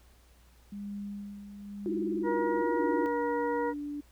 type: tone with tremolo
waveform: sine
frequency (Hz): 202.7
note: G#3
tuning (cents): -42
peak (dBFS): -35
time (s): 0.72-2.62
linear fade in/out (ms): 5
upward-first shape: sine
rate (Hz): 0.96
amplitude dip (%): 60
type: tone with vibrato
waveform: sine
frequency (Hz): 334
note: E4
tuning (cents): +23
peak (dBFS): -29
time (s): 1.86-3.06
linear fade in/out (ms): 0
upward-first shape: triangle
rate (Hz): 20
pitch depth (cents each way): 200
type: harmonic tone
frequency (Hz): 476.7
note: A#4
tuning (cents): +39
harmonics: 1 / 2 / 3 / 4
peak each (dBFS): -30 / -33 / -43 / -42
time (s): 2.23-3.74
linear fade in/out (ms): 50
type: tone with pitch glide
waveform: sine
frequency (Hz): 293.7 to 291.3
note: D4 to D4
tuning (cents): 0 to -14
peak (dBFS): -34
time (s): 2.79-4.01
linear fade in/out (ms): 10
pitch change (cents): -14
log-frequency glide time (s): 2.92-3.36
effects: added 60 Hz sine -58 dBFS peak until 4.11 s + pink hiss -64 dBFS RMS until 4.11 s